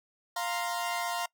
sawtooth chord, F suspended fourth, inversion none, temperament equal, 698.5 / 932.3 / 1046.5 Hz, F5 / Bb5 / C6, 0 / 0 / 0 cents, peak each -30 / -32 / -33 dBFS, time 0.36-1.26 s, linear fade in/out 5 ms, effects noise-tail reverb RT60 0.1 s tail -23 dB re dry

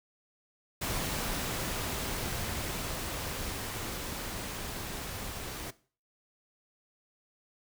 pink noise with level ramp, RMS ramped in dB -33 to -40 dBFS, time 0.81-5.71 s, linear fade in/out 10 ms, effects noise-tail reverb RT60 0.4 s tail -18 dB re dry

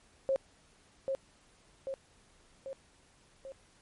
sine tone with echo, 538 Hz, C5, 48 cents sharp, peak -26 dBFS, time 0.29-0.36 s, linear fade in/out 0 ms, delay 790 ms, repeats 4, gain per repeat -4 dB, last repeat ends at 3.52 s, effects pink hiss -64 dBFS RMS until 3.81 s + MP3 48 kbps

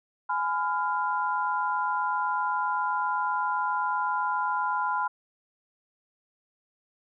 sine chord, F diminished, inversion first, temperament just, 838.1 / 1005.8 / 1396.9 Hz, Ab5 / Cb6 / F6, +16 / +31 / 0 cents, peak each -31 / -27 / -31 dBFS, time 0.29-5.08 s, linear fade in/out 10 ms, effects none

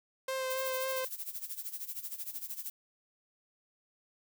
sawtooth tone with vibrato, 523.3 Hz, C5, in tune, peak -29 dBFS, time 0.28-1.05 s, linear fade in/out 5 ms, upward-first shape sine, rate 3.7 Hz, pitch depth 16 cents each way
violet noise with tremolo, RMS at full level -38 dBFS, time 0.5-2.7 s, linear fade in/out 2 ms, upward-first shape sine, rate 13 Hz, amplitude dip 80%
effects none

